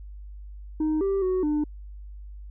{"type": "tone with pitch steps", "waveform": "sine", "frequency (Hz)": [309.9, 391.3, 371.2, 299.5], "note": ["D#4", "G4", "F#4", "D4"], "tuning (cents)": [-7, -3, 6, 34], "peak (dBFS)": -19, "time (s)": [0.8, 1.64], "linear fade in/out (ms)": 5, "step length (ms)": 210, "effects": ["tanh soft clip ceiling -21 dBFS", "added 50 Hz sine -38 dBFS peak until 2.5 s"]}